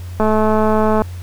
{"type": "click train", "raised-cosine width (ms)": 1, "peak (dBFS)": -3, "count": 178, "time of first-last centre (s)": [0.2, 1.019], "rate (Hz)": 216, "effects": ["added 89 Hz sine -26 dBFS peak until 1.22 s", "pink hiss -43 dBFS RMS until 1.22 s"]}